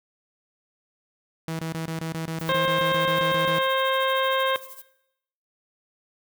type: tone bursts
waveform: sawtooth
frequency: 162.2 Hz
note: E3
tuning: 28 cents flat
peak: -24 dBFS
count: 16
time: 1.48-3.585 s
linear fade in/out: 0 ms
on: 110 ms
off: 23 ms
type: noise with tremolo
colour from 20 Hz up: violet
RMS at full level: -40 dBFS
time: 2.39-4.82 s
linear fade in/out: 5 ms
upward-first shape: triangle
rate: 13 Hz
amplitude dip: 85%
type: harmonic tone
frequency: 530 Hz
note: C5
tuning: 22 cents sharp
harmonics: 1 / 2 / 3 / 4 / 5 / 6 / 7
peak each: -24 / -25 / -29 / -33 / -38 / -32 / -32 dBFS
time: 2.49-4.56 s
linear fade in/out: 0 ms
effects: noise-tail reverb RT60 0.8 s tail -17 dB re dry